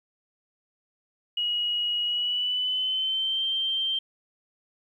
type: tone with pitch glide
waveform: sine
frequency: 2900 to 3144 Hz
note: F#7 to G7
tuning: -35 to +4 cents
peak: -24 dBFS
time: 1.37-3.99 s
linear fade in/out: 5 ms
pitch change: +139 cents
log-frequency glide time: 2.05-3.43 s
effects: 10-bit